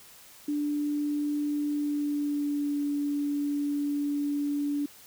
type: tone with pitch glide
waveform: sine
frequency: 293.7 to 288.8 Hz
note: D4 to D4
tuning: 0 to -29 cents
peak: -26 dBFS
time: 0.48-4.86 s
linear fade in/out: 5 ms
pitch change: -29 cents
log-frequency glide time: 1.68-2.79 s
effects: white hiss -52 dBFS RMS until 5.06 s